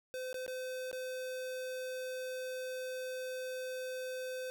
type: tone with dropouts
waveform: square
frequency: 512 Hz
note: C5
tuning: 38 cents flat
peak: -39 dBFS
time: 0.14-4.5 s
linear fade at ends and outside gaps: 0 ms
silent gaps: 0.329-0.343 / 0.464-0.479 / 0.914-0.929 s
effects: none